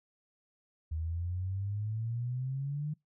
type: exponential sweep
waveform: sine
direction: up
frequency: 77.78 to 152.9 Hz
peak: -32 dBFS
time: 0.91-2.94 s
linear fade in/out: 10 ms
effects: noise-tail reverb RT60 0.2 s tail -26 dB re dry